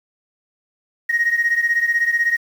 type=beating tone pair; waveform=sine; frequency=1871 / 1887 Hz; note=A#6 / A#6; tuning=+6 / +21 cents; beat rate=16 Hz; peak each=-16 / -19 dBFS; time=1.09-2.37 s; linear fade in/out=10 ms; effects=tanh soft clip ceiling -10 dBFS + 7-bit